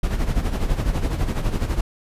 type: noise with tremolo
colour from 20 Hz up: brown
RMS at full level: -19 dBFS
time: 0.03-1.81 s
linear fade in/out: 5 ms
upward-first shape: sine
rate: 12 Hz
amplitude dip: 65%
effects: resampled to 32000 Hz